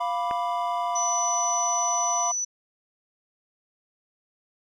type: chord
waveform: triangle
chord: B diminished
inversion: second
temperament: equal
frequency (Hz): 698.5 / 987.8 / 1174.7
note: F5 / B5 / D6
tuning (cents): 0 / 0 / 0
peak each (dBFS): -26 / -26 / -31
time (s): 0-2.32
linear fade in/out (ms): 10
type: click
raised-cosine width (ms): 0.5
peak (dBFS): -18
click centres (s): 0.311
type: tone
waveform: sine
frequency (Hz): 5960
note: F#8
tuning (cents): +12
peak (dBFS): -25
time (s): 0.95-2.45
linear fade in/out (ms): 10
effects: none